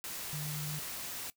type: tone in noise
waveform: sine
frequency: 150.3 Hz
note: D3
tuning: 40 cents sharp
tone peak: -37 dBFS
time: 0.33-0.79 s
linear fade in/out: 0 ms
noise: white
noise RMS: -41 dBFS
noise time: 0.04-1.3 s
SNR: +1 dB
effects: noise-tail reverb RT60 0.1 s tail -19 dB re dry